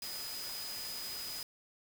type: tone in noise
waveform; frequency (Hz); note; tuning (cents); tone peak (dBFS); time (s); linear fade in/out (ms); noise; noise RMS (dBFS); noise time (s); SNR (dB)
sine; 4978; D#8; 0; -42; 0.02-1.43; 2; white; -44; 0.02-1.43; -1
effects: none